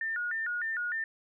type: tone with vibrato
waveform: sine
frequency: 1610 Hz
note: G6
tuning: 46 cents sharp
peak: -30 dBFS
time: 0.01-1.04 s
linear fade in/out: 2 ms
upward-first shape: square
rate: 3.3 Hz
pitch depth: 190 cents each way
effects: none